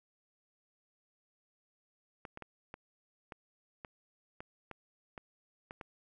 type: clicks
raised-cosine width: 0.5 ms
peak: -29 dBFS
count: 11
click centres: 2.252 / 2.374 / 2.423 / 2.741 / 3.322 / 3.848 / 4.405 / 4.713 / 5.178 / 5.709 / 5.812 s
effects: none